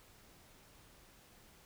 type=silence; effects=pink hiss -62 dBFS RMS until 1.65 s